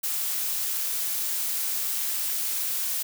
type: noise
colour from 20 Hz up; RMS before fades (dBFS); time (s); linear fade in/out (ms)
blue; -28; 0.03-3.03; 10
effects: none